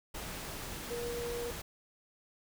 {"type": "tone in noise", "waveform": "sine", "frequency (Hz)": 476, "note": "A#4", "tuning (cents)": 36, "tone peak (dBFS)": -36, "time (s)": [0.9, 1.51], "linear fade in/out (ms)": 10, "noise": "pink", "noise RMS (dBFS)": -42, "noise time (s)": [0.14, 1.62], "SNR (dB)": 3, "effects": []}